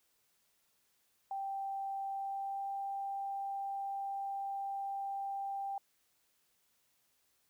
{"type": "tone with pitch glide", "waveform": "sine", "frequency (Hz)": [784, 789.5], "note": ["G5", "G5"], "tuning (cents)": [0, 12], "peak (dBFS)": -36, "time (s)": [1.31, 5.78], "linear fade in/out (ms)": 2, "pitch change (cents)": 12, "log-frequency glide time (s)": [2.09, 2.69], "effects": ["white hiss -75 dBFS RMS until 7.49 s"]}